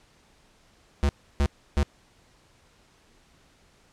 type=tone bursts; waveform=square; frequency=71 Hz; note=C#2; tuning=42 cents sharp; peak=-20 dBFS; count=3; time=1.03-1.83 s; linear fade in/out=0 ms; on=60 ms; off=310 ms; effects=pink hiss -60 dBFS RMS until 3.92 s + low-pass 8000 Hz 12 dB/octave